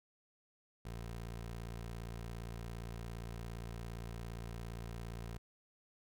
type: tone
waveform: 20% pulse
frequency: 57.4 Hz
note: A#1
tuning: 26 cents flat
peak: -38 dBFS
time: 0.85-5.38 s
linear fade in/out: 5 ms
effects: none